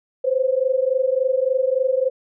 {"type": "tone pair together", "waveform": "sine", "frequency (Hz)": [510.5, 534], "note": ["C5", "C5"], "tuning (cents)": [-43, 35], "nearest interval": "minor second", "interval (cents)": 78, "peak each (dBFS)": [-19, -20], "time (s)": [0.24, 2.1], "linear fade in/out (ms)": 10, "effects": []}